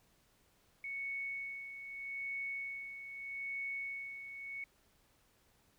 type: tone with tremolo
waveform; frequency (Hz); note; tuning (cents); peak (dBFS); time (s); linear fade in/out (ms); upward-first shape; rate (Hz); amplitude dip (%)
sine; 2217; C#7; 0; -37; 0.84-4.64; 2; sine; 0.8; 60
effects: pink hiss -71 dBFS RMS until 5.78 s